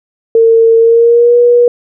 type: tone with pitch glide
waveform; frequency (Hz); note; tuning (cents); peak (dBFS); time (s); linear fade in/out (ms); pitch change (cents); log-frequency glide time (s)
sine; 454.9 to 481.9; A#4 to B4; -42 to -43; -3; 0.35-1.68; 2; +99; 0.78-1.37
effects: none